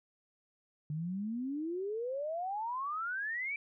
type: exponential sweep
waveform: sine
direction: up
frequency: 146.83 to 2349 Hz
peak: -34 dBFS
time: 0.9-3.56 s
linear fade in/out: 2 ms
effects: none